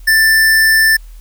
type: tone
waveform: square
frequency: 1771 Hz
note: A6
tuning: 11 cents sharp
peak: -8 dBFS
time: 0.07-0.97 s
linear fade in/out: 10 ms
effects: added 40 Hz sine -31 dBFS peak until 1.2 s + white hiss -50 dBFS RMS until 1.2 s